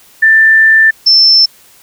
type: tone pair in turn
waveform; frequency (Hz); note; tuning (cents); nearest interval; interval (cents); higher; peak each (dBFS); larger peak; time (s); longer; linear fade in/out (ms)
sine; 1776 / 5322; A6 / E8; +16 / +16; octave + perfect fifth; 1900; second; -3; neither; 0.22-0.91 / 1.06-1.46; first; 10
effects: white hiss -43 dBFS RMS until 1.82 s